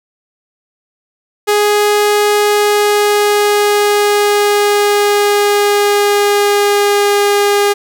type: tone with pitch glide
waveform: sawtooth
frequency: 415.3 to 407.5 Hz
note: G#4 to G#4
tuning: 0 to -33 cents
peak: -5 dBFS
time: 1.47-7.74 s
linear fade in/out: 20 ms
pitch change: -33 cents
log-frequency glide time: 2.38-7.21 s
effects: none